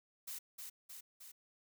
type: noise with echo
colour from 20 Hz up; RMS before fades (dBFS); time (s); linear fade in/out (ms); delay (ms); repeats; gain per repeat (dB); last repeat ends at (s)
blue; -45; 0.27-0.39; 10; 310; 3; -3; 1.32
effects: none